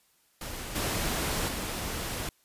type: noise with level steps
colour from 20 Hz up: pink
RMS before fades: -38 / -30 / -34 dBFS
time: 0.41-2.29 s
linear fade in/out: 2 ms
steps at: 0.75 / 1.48 s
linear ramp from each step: 10 ms
effects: white hiss -67 dBFS RMS until 2.44 s + resampled to 32000 Hz